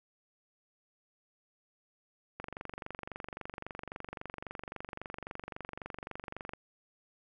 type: click train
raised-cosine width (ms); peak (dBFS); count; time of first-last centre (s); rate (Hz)
0.5; -25; 99; 2.4-6.535; 23.7
effects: none